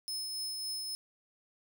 sawtooth tone with tremolo, 5200 Hz, E8, 24 cents flat, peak -32 dBFS, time 0.08-0.95 s, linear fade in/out 0 ms, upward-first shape triangle, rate 3.6 Hz, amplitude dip 30%, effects none

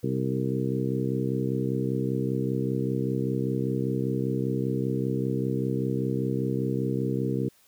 harmonic tone with a mistuned harmonic, 65.1 Hz, C2, 8 cents flat, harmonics 2 / 3 / 4 / 5 / 6 / 7, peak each -29 / -31 / -32 / -33 / -34 / -34 dBFS, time 0.03-7.49 s, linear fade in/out 10 ms, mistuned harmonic 7, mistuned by +18 cents, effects white hiss -61 dBFS RMS until 7.67 s

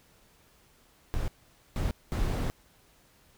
brown noise bursts at uneven times, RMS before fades -29 dBFS, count 3, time 1.14-1.28 / 1.76-1.91 / 2.12-2.5 s, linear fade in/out 0 ms, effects pink hiss -62 dBFS RMS until 3.37 s

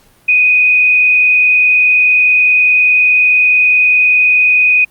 sine tone with frequency modulation, 2490 Hz, D#7, 1 cent sharp, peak -6 dBFS, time 0.28-4.85 s, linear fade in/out 10 ms, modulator 35.2 Hz, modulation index 0.89, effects pink hiss -49 dBFS RMS until 4.9 s + Opus 48 kbps

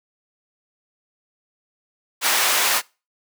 pink high-pass noise, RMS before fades -19 dBFS, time 2.21-2.82 s, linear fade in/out 50 ms, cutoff 900 Hz, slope 12 dB/octave, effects noise-tail reverb RT60 0.3 s tail -24 dB re dry

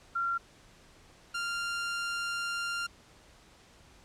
sine / sawtooth tone pair in turn, 1376 / 1392.8 Hz, F6 / F6, -26 / -5 cents, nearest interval unison, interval 21 cents, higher second, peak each -28 dBFS, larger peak neither, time 0.15-0.38 / 1.34-2.87 s, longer second, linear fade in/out 10 ms, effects pink hiss -58 dBFS RMS until 4.04 s + low-pass 8000 Hz 12 dB/octave

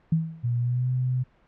sine tone with exponential decay, 162 Hz, E3, 30 cents flat, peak -16 dBFS, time 0.12-0.51 s, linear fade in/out 5 ms, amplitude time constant 84 ms
sine tone with pitch glide, 120 to 127.14 Hz, B2 to C3, -49 to -49 cents, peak -22 dBFS, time 0.43-1.24 s, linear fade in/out 20 ms, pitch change +100 cents, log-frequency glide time 0.59-0.89 s
effects pink hiss -61 dBFS RMS until 1.47 s + low-pass 2000 Hz 12 dB/octave

